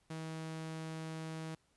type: tone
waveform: sawtooth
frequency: 160 Hz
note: D#3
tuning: 49 cents sharp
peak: -37 dBFS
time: 0.1-1.55 s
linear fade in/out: 5 ms
effects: pink hiss -74 dBFS RMS until 1.76 s + resampled to 24000 Hz